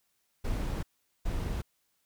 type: noise bursts at uneven times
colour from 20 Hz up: brown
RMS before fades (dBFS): -32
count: 2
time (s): 0.44-0.83 / 1.25-1.62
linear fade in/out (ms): 10
effects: white hiss -75 dBFS RMS until 2.05 s